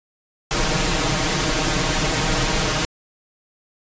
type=noise with comb filter; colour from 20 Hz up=pink; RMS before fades=-20 dBFS; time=0.51-2.85 s; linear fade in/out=0 ms; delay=6.4 ms; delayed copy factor=+0.8; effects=resampled to 16000 Hz